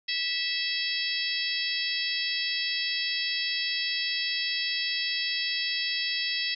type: harmonic tone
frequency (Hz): 655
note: E5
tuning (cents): -11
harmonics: 3 / 4 / 5 / 6 / 7 / 8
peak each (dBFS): -34 / -34 / -34 / -34 / -34 / -34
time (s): 0.08-6.55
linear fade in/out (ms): 10
effects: none